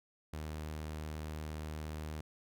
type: tone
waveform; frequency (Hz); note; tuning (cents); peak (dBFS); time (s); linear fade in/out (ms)
sawtooth; 77.1; D#2; -15; -36; 0.33-2.21; 5
effects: none